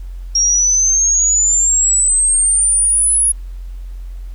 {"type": "exponential sweep", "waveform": "sine", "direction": "up", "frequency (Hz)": [5588, 10500], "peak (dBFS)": -10, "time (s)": [0.35, 3.32], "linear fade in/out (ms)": 5, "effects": ["added 44 Hz sine -25 dBFS peak until 4.34 s", "pink hiss -53 dBFS RMS until 4.34 s"]}